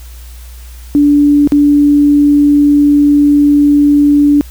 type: tone with dropouts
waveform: sine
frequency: 290 Hz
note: D4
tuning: 22 cents flat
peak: -4 dBFS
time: 0.95-4.41 s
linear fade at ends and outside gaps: 0 ms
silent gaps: 1.474-1.521 s
effects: added 60 Hz sine -28 dBFS peak until 4.5 s + white hiss -40 dBFS RMS until 4.5 s